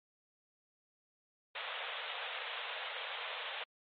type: band-pass noise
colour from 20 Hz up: white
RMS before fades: -42 dBFS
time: 1.55-3.64 s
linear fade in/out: 5 ms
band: 460 to 3700 Hz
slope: 96 dB/octave
effects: MP3 32 kbps